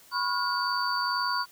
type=tone cluster; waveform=sine; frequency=989 / 1091 / 1427 / 4585 Hz; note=B5 / C#6 / F6 / D8; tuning=+2 / -28 / +37 / -42 cents; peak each=-31 dBFS; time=0.11-1.46 s; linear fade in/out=50 ms; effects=white hiss -55 dBFS RMS until 1.51 s